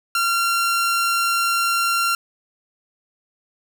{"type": "tone", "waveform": "sawtooth", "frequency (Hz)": 1375, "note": "F6", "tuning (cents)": -27, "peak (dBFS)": -14, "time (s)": [0.15, 2.15], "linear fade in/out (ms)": 2, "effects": []}